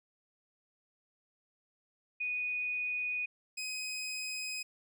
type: tone pair in turn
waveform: sine / 20% pulse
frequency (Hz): 2477 / 2517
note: D#7 / D#7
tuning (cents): -8 / +19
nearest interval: unison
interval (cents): 27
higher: second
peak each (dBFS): -32 / -32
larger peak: neither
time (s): 2.2-3.26 / 3.57-4.63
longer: neither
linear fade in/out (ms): 10
effects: none